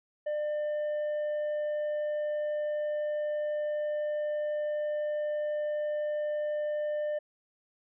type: tone with hard clipping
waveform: sine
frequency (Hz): 599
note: D5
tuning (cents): +34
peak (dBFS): -30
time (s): 0.26-7.19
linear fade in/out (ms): 10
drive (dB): 3
effects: resampled to 8000 Hz